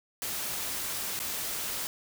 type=noise with dropouts; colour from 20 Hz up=white; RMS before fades=-34 dBFS; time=0.22-1.87 s; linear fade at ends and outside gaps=0 ms; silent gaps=1.191-1.201 s; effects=none